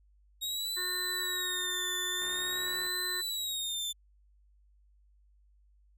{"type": "tone with vibrato", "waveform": "sawtooth", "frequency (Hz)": 3763, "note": "A#7", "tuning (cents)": 16, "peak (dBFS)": -30, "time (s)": [0.41, 3.93], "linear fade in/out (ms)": 20, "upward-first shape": "sine", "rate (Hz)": 0.48, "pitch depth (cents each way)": 120}
{"type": "harmonic tone", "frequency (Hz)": 362.9, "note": "F#4", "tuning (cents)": -34, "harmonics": [1, 3, 4, 5], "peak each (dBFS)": [-45, -46, -46, -37], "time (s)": [0.76, 3.22], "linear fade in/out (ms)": 20}
{"type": "click train", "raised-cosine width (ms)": 0.5, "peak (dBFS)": -33, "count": 43, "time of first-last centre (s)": [2.22, 2.865], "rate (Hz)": 65.1}
{"effects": ["added 50 Hz sine -61 dBFS peak until 5.97 s"]}